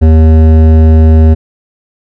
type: tone with hard clipping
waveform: sine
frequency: 79.4 Hz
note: D#2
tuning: 36 cents sharp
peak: -3 dBFS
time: 0.01-1.35 s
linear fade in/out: 20 ms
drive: 13 dB
effects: none